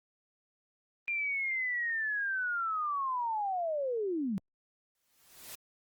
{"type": "linear sweep", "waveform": "sine", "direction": "down", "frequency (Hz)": [2399, 180], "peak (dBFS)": -30, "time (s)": [1.08, 4.38], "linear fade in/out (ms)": 0}
{"type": "noise with exponential growth", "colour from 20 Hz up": "white", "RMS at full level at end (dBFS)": -43, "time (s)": [4.95, 5.55], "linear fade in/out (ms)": 1, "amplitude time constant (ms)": 130}
{"effects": ["Opus 24 kbps"]}